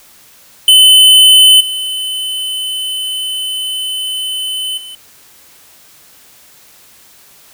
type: tone with level steps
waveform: square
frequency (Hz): 3034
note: F#7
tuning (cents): +43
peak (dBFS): -3 / -17 / -28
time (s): 0.68-4.95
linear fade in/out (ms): 2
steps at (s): 1.6 / 4.77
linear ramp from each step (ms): 10
effects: white hiss -43 dBFS RMS until 7.53 s